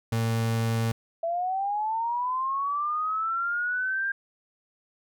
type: tone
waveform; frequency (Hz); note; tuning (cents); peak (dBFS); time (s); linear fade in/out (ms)
35% pulse; 113.9; A#2; -40; -22; 0.12-0.92; 5
type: linear sweep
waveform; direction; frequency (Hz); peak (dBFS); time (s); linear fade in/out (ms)
sine; up; 659.3 to 1605; -25; 1.23-4.12; 5
effects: none